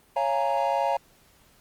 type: chord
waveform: triangle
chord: Bb minor seventh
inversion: first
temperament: equal with one note detuned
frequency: 554.4 / 688 / 830.6 / 932.3 Hz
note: Db5 / F5 / Ab5 / Bb5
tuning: 0 / -26 / 0 / 0 cents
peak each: -26 dBFS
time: 0.16-0.97 s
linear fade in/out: 5 ms
effects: pink hiss -59 dBFS RMS until 1.6 s + Opus 32 kbps